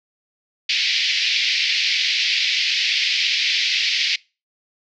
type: band-pass noise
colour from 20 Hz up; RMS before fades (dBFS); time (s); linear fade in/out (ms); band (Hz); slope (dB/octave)
pink; -20; 0.69-4.16; 5; 2100 to 5200; 48
effects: noise-tail reverb RT60 0.3 s tail -24 dB re dry